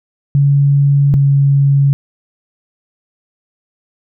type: tone pair in turn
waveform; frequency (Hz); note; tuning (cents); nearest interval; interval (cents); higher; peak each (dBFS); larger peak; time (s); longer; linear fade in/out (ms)
sine; 141.1 / 139.64; C#3 / C#3; +31 / +13; unison; 18; first; -7; neither; 0.35-1.14 / 1.14-1.93; neither; 0
effects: none